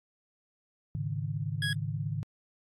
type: chord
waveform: sine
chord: Ab suspended fourth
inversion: none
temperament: equal with one note detuned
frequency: 105.46 / 138.59 / 155.56 Hz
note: Ab2 / Db3 / Eb3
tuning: +27 / 0 / 0 cents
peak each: -35 dBFS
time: 0.95-2.23 s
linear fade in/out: 0 ms
type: tone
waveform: 25% pulse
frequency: 1661.2 Hz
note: G#6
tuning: in tune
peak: -26 dBFS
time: 1.62-1.73 s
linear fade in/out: 2 ms
effects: low-pass 9000 Hz 12 dB/octave + AAC 64 kbps